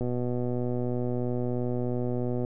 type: click train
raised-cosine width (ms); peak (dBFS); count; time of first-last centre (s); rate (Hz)
2; -18; 301; 0.01-2.449; 123
effects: none